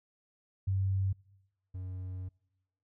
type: tone pair in turn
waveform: sine / triangle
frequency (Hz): 96.3 / 92.48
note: G2 / F#2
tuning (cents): -30 / 0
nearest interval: minor second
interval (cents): 70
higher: first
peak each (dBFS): -27 / -35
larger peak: first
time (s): 0.67-1.13 / 1.74-2.29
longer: second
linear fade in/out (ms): 10
effects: noise-tail reverb RT60 1.0 s tail -26 dB re dry